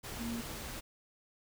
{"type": "tone in noise", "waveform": "sine", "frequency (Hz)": 233.1, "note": "A#3", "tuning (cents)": 0, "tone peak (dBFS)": -36, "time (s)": [0.19, 0.42], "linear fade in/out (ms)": 20, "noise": "pink", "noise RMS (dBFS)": -43, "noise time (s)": [0.03, 0.81], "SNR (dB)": 4, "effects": []}